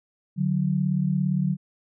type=tone pair together; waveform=sine; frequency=147.51 / 185 Hz; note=D3 / F#3; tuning=+8 / 0 cents; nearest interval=major third; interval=392 cents; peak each=-24 / -23 dBFS; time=0.36-1.57 s; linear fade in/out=50 ms; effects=none